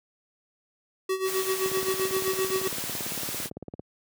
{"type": "tone with tremolo", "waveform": "square", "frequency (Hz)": 379.3, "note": "F#4", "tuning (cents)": 43, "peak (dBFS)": -24, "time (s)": [1.09, 2.68], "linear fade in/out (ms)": 5, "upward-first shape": "sine", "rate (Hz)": 7.7, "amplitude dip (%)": 75}
{"type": "noise", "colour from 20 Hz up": "white", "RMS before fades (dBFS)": -33, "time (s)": [1.24, 3.5], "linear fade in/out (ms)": 50}
{"type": "click train", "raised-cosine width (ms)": 2, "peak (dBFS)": -23, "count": 39, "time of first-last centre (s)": [1.66, 3.795], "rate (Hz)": 17.8}
{"effects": ["high-pass 100 Hz 12 dB/octave"]}